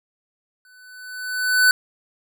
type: tone with exponential growth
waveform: square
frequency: 1500 Hz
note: F#6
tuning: 23 cents sharp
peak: -11 dBFS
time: 0.65-1.71 s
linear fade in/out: 1 ms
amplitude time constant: 230 ms
effects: none